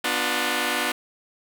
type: chord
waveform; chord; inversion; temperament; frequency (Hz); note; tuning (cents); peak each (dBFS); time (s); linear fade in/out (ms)
5% pulse; B diminished; none; just; 246.9 / 296.3 / 355.6; B3 / D4 / F4; 0 / +15 / +31; -16; 0.04-0.92; 5
effects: none